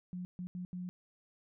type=tone bursts at uneven times; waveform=sine; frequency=180 Hz; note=F#3; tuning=47 cents flat; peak=-38 dBFS; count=4; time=0.13-0.25 / 0.39-0.47 / 0.55-0.65 / 0.73-0.89 s; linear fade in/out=0 ms; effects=none